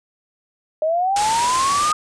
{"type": "linear sweep", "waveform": "sine", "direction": "up", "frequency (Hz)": [609, 1244.5], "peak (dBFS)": -16, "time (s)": [0.82, 1.93], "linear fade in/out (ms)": 2}
{"type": "low-pass noise", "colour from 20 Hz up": "white", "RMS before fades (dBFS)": -26, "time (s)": [1.16, 1.92], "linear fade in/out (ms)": 2, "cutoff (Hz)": 9200, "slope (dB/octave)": 48}
{"effects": []}